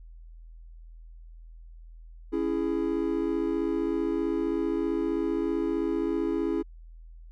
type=chord; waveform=triangle; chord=C# minor; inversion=none; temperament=just; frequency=277.2 / 332.6 / 415.8 Hz; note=C#4 / E4 / G#4; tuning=0 / +16 / +2 cents; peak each=-29 / -26 / -29 dBFS; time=2.32-6.63 s; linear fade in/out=20 ms; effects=added 41 Hz sine -44 dBFS peak until 7.31 s